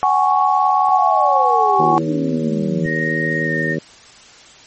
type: chord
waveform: sine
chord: F# suspended second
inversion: none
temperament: equal with one note detuned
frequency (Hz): 752.1 / 830.6 / 1108.7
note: F#5 / G#5 / C#6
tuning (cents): +28 / 0 / 0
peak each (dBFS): -16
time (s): 0.03-1.98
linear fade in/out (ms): 0
type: exponential sweep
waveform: sine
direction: down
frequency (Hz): 784 to 167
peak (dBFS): -19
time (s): 0.89-2.86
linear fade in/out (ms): 0
type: harmonic tone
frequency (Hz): 79.3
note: D#2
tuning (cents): +33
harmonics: 2 / 3 / 4 / 5 / 6 / 7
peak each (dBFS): -23 / -25 / -26 / -27 / -28 / -28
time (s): 1.79-3.79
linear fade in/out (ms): 5
type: tone with pitch glide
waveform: sine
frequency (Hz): 1864 to 1835.2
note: A#6 to A#6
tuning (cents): -1 to -28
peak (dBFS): -19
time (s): 2.84-3.77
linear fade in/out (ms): 50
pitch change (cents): -27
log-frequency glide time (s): 3.44-3.5
effects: white hiss -43 dBFS RMS until 4.66 s + MP3 32 kbps